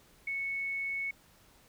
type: tone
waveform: sine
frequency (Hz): 2209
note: C#7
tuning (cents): -7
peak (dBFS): -32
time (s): 0.27-1.11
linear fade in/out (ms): 5
effects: pink hiss -62 dBFS RMS until 1.68 s